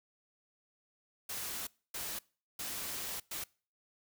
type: noise bursts at uneven times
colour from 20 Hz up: white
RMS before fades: -40 dBFS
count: 4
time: 1.29-1.67 / 1.94-2.19 / 2.59-3.2 / 3.31-3.44 s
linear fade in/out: 5 ms
effects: noise-tail reverb RT60 0.4 s tail -24 dB re dry